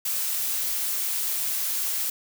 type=noise; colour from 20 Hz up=blue; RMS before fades=-27 dBFS; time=0.05-2.1 s; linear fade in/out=5 ms; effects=none